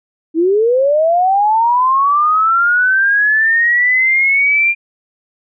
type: linear sweep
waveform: sine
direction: up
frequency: 311.1 to 2398 Hz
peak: -9 dBFS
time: 0.34-4.75 s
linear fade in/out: 50 ms
effects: none